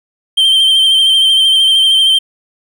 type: tone with vibrato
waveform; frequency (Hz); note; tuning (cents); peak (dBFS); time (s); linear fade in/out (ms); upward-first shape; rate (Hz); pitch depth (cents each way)
triangle; 3136; G7; 0; -5; 0.37-2.19; 10; sine; 13; 31
effects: none